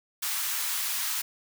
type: high-pass noise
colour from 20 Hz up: white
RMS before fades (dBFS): -30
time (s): 0.22-1.22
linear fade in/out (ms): 10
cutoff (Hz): 950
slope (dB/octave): 24
effects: none